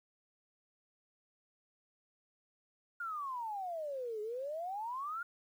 sine exponential two-way sweep, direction down then up, 1436 to 415.3 to 1436 Hz, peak -37 dBFS, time 3-5.23 s, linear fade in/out 5 ms, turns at 4.21 s, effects 11-bit

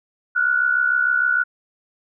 sine tone pair together, 1409.4 / 1476 Hz, F6 / F#6, +15 / -5 cents, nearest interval minor second, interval 80 cents, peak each -21 / -17 dBFS, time 0.35-1.44 s, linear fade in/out 20 ms, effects none

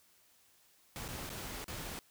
pink noise with dropouts, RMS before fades -43 dBFS, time 0.96-1.99 s, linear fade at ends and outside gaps 0 ms, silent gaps 1.08-1.087 / 1.292-1.301 / 1.642-1.681 s, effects white hiss -67 dBFS RMS until 2.1 s

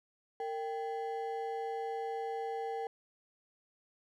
triangle ring-modulated tone, 622 Hz, D#5, 1 cent flat, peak -30 dBFS, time 0.4-2.87 s, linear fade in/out 2 ms, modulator 164 Hz, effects none

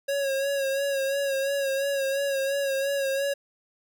square tone with vibrato, 550 Hz, C#5, 14 cents flat, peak -25 dBFS, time 0.08-3.34 s, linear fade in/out 10 ms, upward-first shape sine, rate 2.9 Hz, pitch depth 40 cents each way, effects none

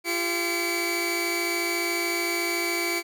sawtooth tone cluster, 343.6 / 397.4 / 2041 / 2289 Hz, F4 / G4 / C7 / D7, -28 / +24 / -44 / -45 cents, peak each -25 / -32 / -32 / -24 dBFS, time 0.04-3.03 s, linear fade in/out 50 ms, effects none

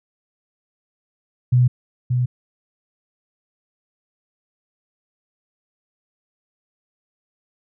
sine tone with echo, 124.4 Hz, B2, 13 cents sharp, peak -11 dBFS, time 1.52-1.68 s, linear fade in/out 10 ms, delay 580 ms, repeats 1, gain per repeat -5 dB, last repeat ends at 2.26 s, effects none

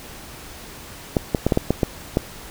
clicks, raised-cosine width 2 ms, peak -3 dBFS, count 8, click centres 1.168 / 1.348 / 1.466 / 1.522 / 1.574 / 1.706 / 1.832 / 2.171 s, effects pink hiss -39 dBFS RMS until 2.5 s

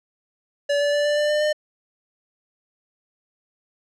square tone with pitch steps, 574 / 579 / 584 / 589.1 / 594.2 / 599.4 / 604.6 Hz, D5 / D5 / D5 / D5 / D5 / D5 / D#5, -40 / -25 / -10 / +5 / +20 / +35 / -50 cents, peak -19 dBFS, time 0.69-1.53 s, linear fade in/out 10 ms, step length 120 ms, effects low-pass 6000 Hz 12 dB/octave

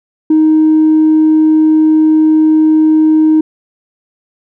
triangle tone with tanh clipping, 312.5 Hz, D#4, 8 cents sharp, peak -5 dBFS, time 0.3-3.41 s, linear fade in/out 5 ms, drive 5 dB, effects none

